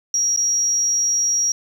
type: tone with dropouts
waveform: sine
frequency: 5680 Hz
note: F8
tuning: 28 cents sharp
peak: -16 dBFS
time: 0.14-1.52 s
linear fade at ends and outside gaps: 2 ms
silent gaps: 0.363-0.373 s
effects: 7-bit